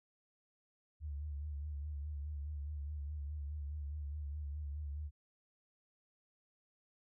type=tone with vibrato; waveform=sine; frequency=73.42 Hz; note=D2; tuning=in tune; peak=-39 dBFS; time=1-5.11 s; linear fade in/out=50 ms; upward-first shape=sine; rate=4.8 Hz; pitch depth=65 cents each way; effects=none